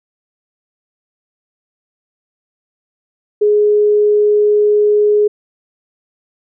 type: tone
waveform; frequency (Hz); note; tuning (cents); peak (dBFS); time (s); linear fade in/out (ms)
sine; 417.9; G#4; +11; -8; 3.41-5.28; 10
effects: none